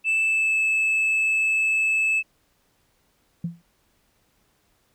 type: tone with pitch glide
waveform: sine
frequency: 2637 to 2613 Hz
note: E7 to E7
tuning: 0 to -16 cents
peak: -16 dBFS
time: 0.04-2.23 s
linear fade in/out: 50 ms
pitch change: -16 cents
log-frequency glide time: 0.22-0.59 s
type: tone with exponential decay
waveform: sine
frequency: 169.7 Hz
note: F3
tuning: 49 cents flat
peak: -21 dBFS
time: 3.44-3.62 s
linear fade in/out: 5 ms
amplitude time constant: 38 ms
effects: tanh soft clip ceiling -18 dBFS + pink hiss -66 dBFS RMS until 4.94 s